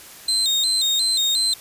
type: tone with vibrato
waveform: 35% pulse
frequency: 3900 Hz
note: B7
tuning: 23 cents flat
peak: -16 dBFS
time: 0.28-1.54 s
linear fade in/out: 5 ms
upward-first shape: square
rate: 2.8 Hz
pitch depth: 87 cents each way
effects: white hiss -42 dBFS RMS until 1.6 s + resampled to 32000 Hz